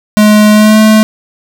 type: tone with pitch glide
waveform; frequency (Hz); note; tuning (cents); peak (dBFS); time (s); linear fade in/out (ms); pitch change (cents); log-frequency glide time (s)
square; 211.4 to 216.6; G#3 to A3; +31 to -27; -3; 0.17-1.03; 0; +42; 0.52-0.79
effects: none